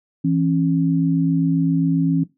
sine tone pair together, 165.3 / 272.8 Hz, E3 / C#4, +5 / -28 cents, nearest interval major sixth, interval 867 cents, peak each -18 dBFS, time 0.24-2.24 s, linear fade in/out 10 ms, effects noise-tail reverb RT60 0.2 s tail -17 dB re dry

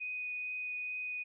sine tone with vibrato, 2489 Hz, D#7, in tune, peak -36 dBFS, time 0-1.24 s, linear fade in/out 20 ms, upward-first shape triangle, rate 2.3 Hz, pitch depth 8 cents each way, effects none

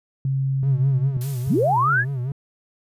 sine tone, 134.9 Hz, C#3, 47 cents flat, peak -19 dBFS, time 0.25-1.17 s, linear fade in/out 2 ms
triangle tone with vibrato, 130.81 Hz, C3, in tune, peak -21 dBFS, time 0.63-2.32 s, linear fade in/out 2 ms, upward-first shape sine, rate 4.9 Hz, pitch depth 130 cents each way
blue noise with exponential decay, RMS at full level -34 dBFS, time 1.21-2.32 s, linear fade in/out 1 ms, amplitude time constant 240 ms
sine linear sweep, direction up, 42.21 to 1760 Hz, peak -16 dBFS, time 1.46-2.05 s, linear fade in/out 50 ms
effects resampled to 32000 Hz

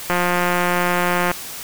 click train, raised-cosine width 0.5 ms, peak -4 dBFS, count 216, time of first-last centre 0.1-1.315 s, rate 177 Hz, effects white hiss -32 dBFS RMS until 1.63 s

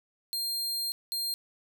sawtooth tone bursts at uneven times, 4200 Hz, C8, 6 cents sharp, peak -27 dBFS, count 2, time 0.33-0.92 / 1.12-1.34 s, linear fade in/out 0 ms, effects none

